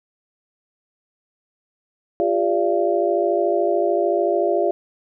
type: tone cluster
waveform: sine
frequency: 349.6 / 403.2 / 580 / 681 Hz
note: F4 / G4 / D5 / F5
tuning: +2 / +49 / -22 / -44 cents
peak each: -22 dBFS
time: 2.2-4.71 s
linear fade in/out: 0 ms
effects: none